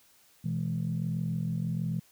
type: chord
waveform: sine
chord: E major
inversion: second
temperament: equal with one note detuned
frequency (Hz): 123.47 / 164.81 / 211.3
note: B2 / E3 / G#3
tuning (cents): 0 / 0 / +30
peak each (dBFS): -33 / -30 / -36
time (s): 0.44-2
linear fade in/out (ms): 10
effects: tanh soft clip ceiling -21 dBFS + white hiss -62 dBFS RMS until 2.11 s